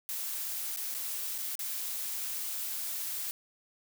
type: noise with dropouts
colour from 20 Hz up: blue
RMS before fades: -36 dBFS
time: 0.09-3.31 s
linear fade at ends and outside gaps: 0 ms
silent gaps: 0.762-0.772 / 0.942-0.948 / 1.38-1.385 / 1.554-1.592 s
effects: none